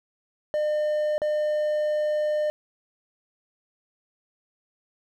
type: tone with dropouts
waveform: triangle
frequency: 604 Hz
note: D5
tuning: 48 cents sharp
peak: -20 dBFS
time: 0.54-2.5 s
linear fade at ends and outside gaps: 0 ms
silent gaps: 1.18-1.218 s
effects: none